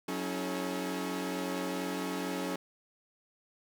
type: tone cluster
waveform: sawtooth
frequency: 183.2 / 275.3 / 319.6 / 428.8 Hz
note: F#3 / C#4 / D#4 / A4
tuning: -17 / -12 / +47 / -45 cents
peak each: -35 / -33 / -36 / -36 dBFS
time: 0.08-2.56 s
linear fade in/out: 5 ms
effects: none